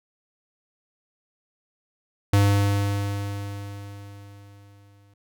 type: tone with exponential decay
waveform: square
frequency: 100.7 Hz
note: G2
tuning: 47 cents sharp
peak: -15 dBFS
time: 2.33-5.14 s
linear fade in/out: 5 ms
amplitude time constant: 610 ms
effects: none